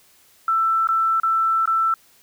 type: tone with dropouts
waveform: sine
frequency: 1330 Hz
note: E6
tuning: 15 cents sharp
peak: -16 dBFS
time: 0.48-1.94 s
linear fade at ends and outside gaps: 2 ms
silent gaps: 0.872-0.888 / 1.2-1.233 / 1.657-1.675 s
effects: white hiss -55 dBFS RMS until 2.22 s